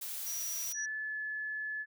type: noise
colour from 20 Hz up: blue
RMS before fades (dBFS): -40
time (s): 0.01-0.73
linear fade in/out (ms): 10
type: tone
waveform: sine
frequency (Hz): 5810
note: F#8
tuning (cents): -32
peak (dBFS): -37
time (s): 0.26-0.86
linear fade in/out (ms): 10
type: tone with pitch glide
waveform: sine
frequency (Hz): 1733 to 1722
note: A6 to A6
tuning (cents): -27 to -38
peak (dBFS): -35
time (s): 0.74-1.86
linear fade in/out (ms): 50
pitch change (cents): -11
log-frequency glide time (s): 0.94-1.16
effects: none